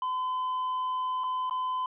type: tone with dropouts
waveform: triangle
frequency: 1018 Hz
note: C6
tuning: 48 cents flat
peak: -26 dBFS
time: 0.02-1.86 s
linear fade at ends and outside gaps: 2 ms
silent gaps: 1.237-1.24 / 1.497-1.509 s
effects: resampled to 8000 Hz